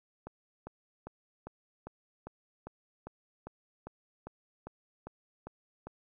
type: click train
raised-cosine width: 1 ms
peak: -29 dBFS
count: 15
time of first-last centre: 0.27-5.87 s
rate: 2.5 Hz
effects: none